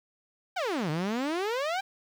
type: exponential two-way sweep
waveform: sawtooth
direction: down then up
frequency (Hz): 801 to 146.83 to 801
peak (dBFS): -24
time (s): 0.56-1.81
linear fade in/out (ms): 10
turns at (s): 0.9
effects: low-pass 5000 Hz 12 dB/octave + 9-bit